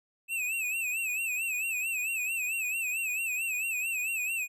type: tone with vibrato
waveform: square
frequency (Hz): 2600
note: E7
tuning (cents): -24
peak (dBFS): -30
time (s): 0.28-4.48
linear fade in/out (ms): 50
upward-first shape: sine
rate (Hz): 4.5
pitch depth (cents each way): 100
effects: none